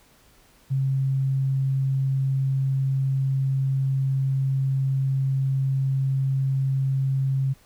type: tone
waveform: sine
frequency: 134.6 Hz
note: C3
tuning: 49 cents sharp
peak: -20 dBFS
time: 0.7-7.54 s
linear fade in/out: 20 ms
effects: pink hiss -57 dBFS RMS until 7.65 s